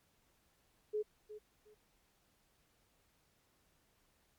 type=tone with echo; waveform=sine; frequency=424.3 Hz; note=G#4; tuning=37 cents sharp; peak=-33 dBFS; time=0.93-1.03 s; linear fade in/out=20 ms; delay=360 ms; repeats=2; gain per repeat=-13 dB; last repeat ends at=1.75 s; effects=pink hiss -74 dBFS RMS until 4.38 s + MP3 96 kbps